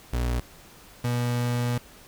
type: tone pair in turn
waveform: 35% pulse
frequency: 60.4 / 121.25 Hz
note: B1 / B2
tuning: -38 / -31 cents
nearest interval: octave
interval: 1207 cents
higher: second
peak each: -22 dBFS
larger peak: neither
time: 0.13-0.4 / 1.04-1.78 s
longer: second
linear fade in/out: 5 ms
effects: pink hiss -50 dBFS RMS until 2.07 s